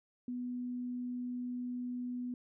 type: tone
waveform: sine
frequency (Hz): 246.9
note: B3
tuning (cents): 0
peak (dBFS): -36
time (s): 0.28-2.34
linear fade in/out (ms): 2
effects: none